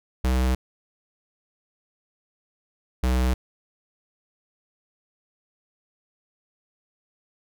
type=tone pair in turn; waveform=square; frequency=63.7 / 63.08 Hz; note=C2 / B1; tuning=-46 / +37 cents; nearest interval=unison; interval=17 cents; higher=first; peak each=-20 dBFS; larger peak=neither; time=0.24-0.55 / 3.03-3.34 s; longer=neither; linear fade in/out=5 ms; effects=none